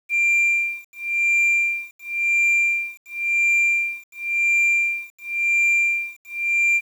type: tone with tremolo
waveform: sine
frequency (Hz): 2376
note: D7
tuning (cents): +20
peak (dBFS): -12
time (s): 0.09-6.81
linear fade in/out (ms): 50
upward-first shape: sine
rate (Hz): 0.94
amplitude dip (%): 100
effects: tanh soft clip ceiling -14 dBFS + 8-bit